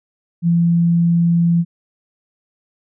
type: tone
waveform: sine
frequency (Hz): 169.9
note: F3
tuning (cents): -47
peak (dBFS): -11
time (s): 0.42-1.65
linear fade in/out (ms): 50
effects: none